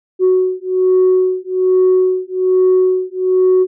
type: beating tone pair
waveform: sine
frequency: 370 / 371.2 Hz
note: F#4 / F#4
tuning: 0 / +6 cents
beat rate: 1.2 Hz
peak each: -12 dBFS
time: 0.19-3.67 s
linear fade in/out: 50 ms
effects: tanh soft clip ceiling -5 dBFS